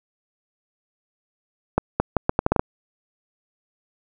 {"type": "accelerating click train", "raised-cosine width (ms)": 1, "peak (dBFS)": -3, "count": 9, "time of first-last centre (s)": [1.78, 2.595], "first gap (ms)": 220, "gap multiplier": 0.76, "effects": []}